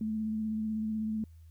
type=tone with vibrato; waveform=sine; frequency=217.6 Hz; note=A3; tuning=19 cents flat; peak=-30 dBFS; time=0.01-1.24 s; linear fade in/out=2 ms; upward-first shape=sine; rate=16 Hz; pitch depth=20 cents each way; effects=added 81 Hz sine -50 dBFS peak until 1.5 s + white hiss -74 dBFS RMS until 1.5 s